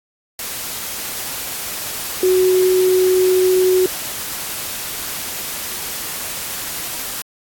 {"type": "tone in noise", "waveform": "sine", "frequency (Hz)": 370, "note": "F#4", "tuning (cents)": 0, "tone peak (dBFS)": -11, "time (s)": [2.23, 3.86], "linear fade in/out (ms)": 2, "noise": "white", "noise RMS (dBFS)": -26, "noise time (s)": [0.39, 7.22], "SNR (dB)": 12, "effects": ["AAC 64 kbps"]}